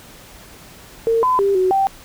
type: tone with pitch steps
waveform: sine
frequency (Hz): 456.2 / 1013 / 396.6 / 371.9 / 779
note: A#4 / B5 / G4 / F#4 / G5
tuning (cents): -37 / +44 / +20 / +9 / -11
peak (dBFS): -13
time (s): 1.07-1.87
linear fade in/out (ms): 0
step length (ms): 160
effects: pink hiss -42 dBFS RMS until 2.04 s